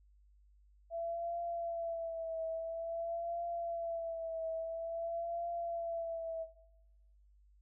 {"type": "tone with vibrato", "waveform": "sine", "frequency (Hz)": 668, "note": "E5", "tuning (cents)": 23, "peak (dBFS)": -36, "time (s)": [0.9, 6.47], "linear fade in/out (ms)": 50, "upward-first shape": "triangle", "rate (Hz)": 0.49, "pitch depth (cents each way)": 49, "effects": ["noise-tail reverb RT60 1.0 s tail -19 dB re dry", "added 50 Hz sine -62 dBFS peak until 7.61 s"]}